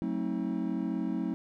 triangle chord, F# diminished seventh, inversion none, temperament just, 185 / 222 / 266.4 / 319.7 Hz, F#3 / A3 / C4 / Eb4, 0 / +16 / +31 / +47 cents, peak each -33 dBFS, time 0.02-1.34 s, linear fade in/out 0 ms, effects none

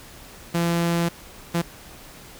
sawtooth tone bursts at uneven times, 170 Hz, F3, 46 cents flat, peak -16 dBFS, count 2, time 0.54-1.09 / 1.54-1.62 s, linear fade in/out 10 ms, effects pink hiss -44 dBFS RMS until 2.39 s

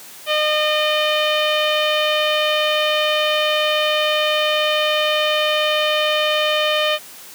sawtooth tone with low-pass filter, 609 Hz, D#5, 37 cents flat, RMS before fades -18 dBFS, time 0.26-6.99 s, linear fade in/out 50 ms, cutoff 3200 Hz, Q 4, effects white hiss -39 dBFS RMS until 7.34 s + high-pass 150 Hz 12 dB/octave

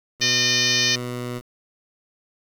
15% pulse tone with pitch glide, 123.3 to 122.52 Hz, B2 to B2, -2 to -13 cents, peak -22 dBFS, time 0.19-1.42 s, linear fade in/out 50 ms, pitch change -11 cents, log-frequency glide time 0.82-1.28 s
harmonic tone, 608 Hz, D#5, 40 cents flat, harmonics 3 / 4 / 5 / 6 / 7 / 8 / 9 / 10, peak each -26 / -26 / -26 / -26 / -26 / -26 / -26 / -26 dBFS, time 0.21-0.96 s, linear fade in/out 10 ms
effects 7-bit

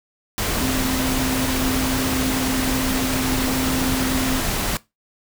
sine tone in noise, 260 Hz, C4, 11 cents flat, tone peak -22 dBFS, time 0.61-4.4 s, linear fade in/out 0 ms, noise pink, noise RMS -23 dBFS, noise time 0.38-4.77 s, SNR -2 dB, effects noise-tail reverb RT60 0.2 s tail -19 dB re dry

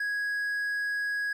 triangle tone, 1660 Hz, G#6, 1 cent flat, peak -26 dBFS, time 0-1.33 s, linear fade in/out 5 ms, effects none

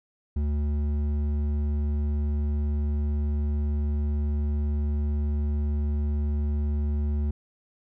sine tone with hard clipping, 73.5 Hz, D2, 2 cents sharp, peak -25 dBFS, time 0.36-7.31 s, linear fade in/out 5 ms, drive 8 dB, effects none

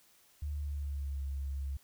sine tone with pitch glide, 73.42 to 68.9 Hz, D2 to C#2, 0 to -10 cents, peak -34 dBFS, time 0.42-1.77 s, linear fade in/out 5 ms, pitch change -110 cents, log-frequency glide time 0.53-1.19 s, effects white hiss -65 dBFS RMS until 1.83 s

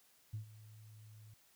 sine tone with ADSR envelope, 108 Hz, A2, 32 cents flat, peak -37 dBFS, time 0.33-1.34 s, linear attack 11 ms, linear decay 110 ms, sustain -17 dB, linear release 4 ms, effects tanh soft clip ceiling -34 dBFS + white hiss -69 dBFS RMS until 1.55 s

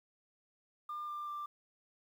sine tone with pitch steps, 1200 / 1191 / 1182.1 Hz, D6 / D6 / D6, +37 / +24 / +11 cents, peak -37 dBFS, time 0.89-1.46 s, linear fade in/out 5 ms, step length 190 ms, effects tanh soft clip ceiling -36 dBFS + 11-bit

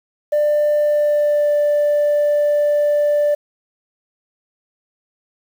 sine tone with pitch glide, 594 to 588.2 Hz, D5 to D5, +20 to +3 cents, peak -11 dBFS, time 0.32-3.35 s, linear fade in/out 10 ms, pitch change -17 cents, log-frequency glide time 0.75-1.52 s, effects tanh soft clip ceiling -11 dBFS + 7-bit

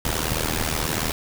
pink noise with amplitude modulation, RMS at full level -21 dBFS, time 0.05-1.12 s, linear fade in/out 2 ms, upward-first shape sine, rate 78.7 Hz, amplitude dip 85%, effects none

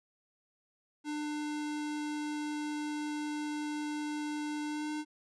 square tone with pitch glide, 299.1 to 302.8 Hz, D4 to D#4, +32 to -47 cents, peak -35 dBFS, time 1.04-5.05 s, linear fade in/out 50 ms, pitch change +21 cents, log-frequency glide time 4.64-4.91 s, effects resampled to 22050 Hz

